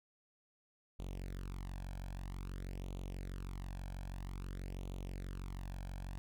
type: tone with flanger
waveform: sawtooth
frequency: 46.19 Hz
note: F#1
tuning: 2 cents flat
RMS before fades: -44 dBFS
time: 0.99-6.18 s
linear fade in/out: 0 ms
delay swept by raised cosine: 0.29 to 1.26 ms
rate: 0.51 Hz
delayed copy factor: +0.75
effects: none